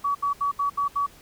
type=tone bursts; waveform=sine; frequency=1136 Hz; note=C#6; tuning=42 cents sharp; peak=-21 dBFS; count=6; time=0.04-1.065 s; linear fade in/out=10 ms; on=110 ms; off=73 ms; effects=pink hiss -51 dBFS RMS until 1.21 s